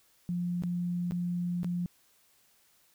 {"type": "tone with dropouts", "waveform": "sine", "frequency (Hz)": 175.8, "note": "F3", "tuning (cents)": 12, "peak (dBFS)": -29, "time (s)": [0.29, 1.86], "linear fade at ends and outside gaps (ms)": 0, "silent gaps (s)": [[0.623, 0.636], [1.11, 1.12], [1.632, 1.645]], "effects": ["white hiss -66 dBFS RMS until 2.94 s"]}